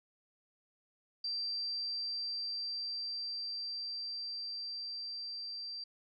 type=tone with level ramp; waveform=sine; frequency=4699 Hz; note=D8; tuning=in tune; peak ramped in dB=-34 to -40 dBFS; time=1.24-5.84 s; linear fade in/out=5 ms; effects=none